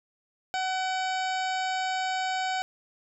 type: harmonic tone with a mistuned harmonic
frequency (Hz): 750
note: F#5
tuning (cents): +23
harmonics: 1 / 2 / 3 / 4 / 5 / 6 / 7 / 9 / 10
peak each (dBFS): -28 / -34 / -38 / -40 / -42 / -44 / -45 / -47 / -48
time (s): 0.54-2.62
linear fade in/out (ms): 0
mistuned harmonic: 3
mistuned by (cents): +34
effects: none